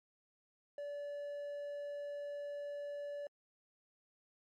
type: tone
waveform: triangle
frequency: 577 Hz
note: D5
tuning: 31 cents flat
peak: -39 dBFS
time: 0.78-3.27 s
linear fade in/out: 2 ms
effects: AAC 64 kbps